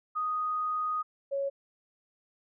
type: tone pair in turn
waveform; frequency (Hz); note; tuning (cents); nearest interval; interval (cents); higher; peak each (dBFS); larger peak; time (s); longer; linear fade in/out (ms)
sine; 1244 / 554.1; D#6 / C#5; -1 / -1; octave + major second; 1400; first; -28; neither; 0.15-1.03 / 1.31-1.5; first; 20
effects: none